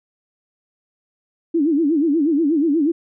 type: tone with vibrato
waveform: sine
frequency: 306.7 Hz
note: D#4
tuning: 25 cents flat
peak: -14 dBFS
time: 1.54-2.92 s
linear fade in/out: 10 ms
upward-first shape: sine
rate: 8.3 Hz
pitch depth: 180 cents each way
effects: none